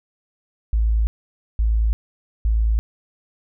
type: tone bursts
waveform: sine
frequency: 55 Hz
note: A1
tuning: in tune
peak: -15 dBFS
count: 3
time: 0.73-2.79 s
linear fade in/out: 0 ms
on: 340 ms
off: 520 ms
effects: none